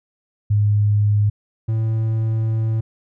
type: tone pair in turn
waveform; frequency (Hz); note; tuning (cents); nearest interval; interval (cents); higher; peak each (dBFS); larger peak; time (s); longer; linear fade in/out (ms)
sine / triangle; 103.83 / 111.31; G#2 / A2; 0 / +20; minor second; 120; second; -13 / -15; first; 0.5-1.3 / 1.68-2.81; second; 10
effects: none